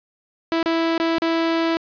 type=tone with dropouts; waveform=sawtooth; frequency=329.6 Hz; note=E4; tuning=in tune; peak=-14 dBFS; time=0.52-1.77 s; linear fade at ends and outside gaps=0 ms; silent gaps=0.628-0.659 / 0.979-1 / 1.183-1.22 s; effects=resampled to 11025 Hz + 7-bit